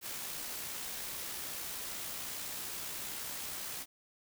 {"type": "noise with amplitude modulation", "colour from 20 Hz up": "white", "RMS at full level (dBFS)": -40, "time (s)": [0.01, 3.86], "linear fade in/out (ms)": 50, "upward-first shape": "sine", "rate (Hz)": 62.5, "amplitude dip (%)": 25, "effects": []}